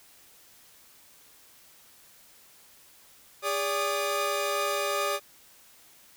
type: tone cluster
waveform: sawtooth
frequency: 407.5 / 577 / 1225 Hz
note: G#4 / D5 / D#6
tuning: -33 / -31 / -27 cents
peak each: -29 / -26 / -27 dBFS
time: 3.42-5.2 s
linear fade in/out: 50 ms
effects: white hiss -56 dBFS RMS until 6.16 s